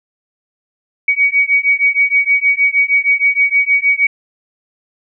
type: beating tone pair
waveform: sine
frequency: 2252 / 2258.4 Hz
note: C#7 / C#7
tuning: +27 / +32 cents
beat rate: 6.4 Hz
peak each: -13 dBFS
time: 1.08-4.07 s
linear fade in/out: 5 ms
effects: none